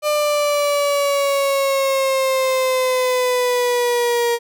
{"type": "exponential sweep", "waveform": "35% pulse", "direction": "down", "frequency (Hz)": [600, 470], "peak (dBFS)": -14, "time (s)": [0.02, 4.39], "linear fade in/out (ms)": 50, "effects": []}